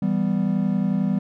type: chord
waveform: triangle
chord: E minor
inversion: none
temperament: equal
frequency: 164.81 / 196 / 246.9 Hz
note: E3 / G3 / B3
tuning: 0 / 0 / 0 cents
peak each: -24 / -19 / -24 dBFS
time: 0.02-1.19 s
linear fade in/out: 5 ms
effects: none